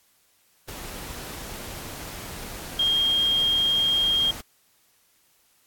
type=tone in noise; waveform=sine; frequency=3225 Hz; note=G7; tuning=48 cents sharp; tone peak=-19 dBFS; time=2.79-4.31 s; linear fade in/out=5 ms; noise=pink; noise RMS=-37 dBFS; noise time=0.68-4.41 s; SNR=+15 dB; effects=white hiss -63 dBFS RMS until 5.66 s + AAC 64 kbps